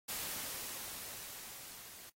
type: noise with level ramp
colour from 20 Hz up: white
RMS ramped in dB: -40 to -53 dBFS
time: 0.08-2.1 s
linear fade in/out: 10 ms
effects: noise-tail reverb RT60 0.1 s tail -21 dB re dry + AAC 48 kbps